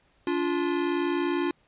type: tone pair together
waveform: square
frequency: 289.2 / 349.2 Hz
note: D4 / F4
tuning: -27 / 0 cents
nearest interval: minor third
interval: 327 cents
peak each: -29 / -27 dBFS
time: 0.27-1.51 s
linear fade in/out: 2 ms
effects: pink hiss -65 dBFS RMS until 1.67 s + resampled to 8000 Hz